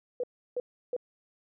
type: tone bursts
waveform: sine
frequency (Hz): 493.9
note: B4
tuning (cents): 0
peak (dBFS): -28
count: 3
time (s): 0.2-0.965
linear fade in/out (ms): 2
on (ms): 35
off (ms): 330
effects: none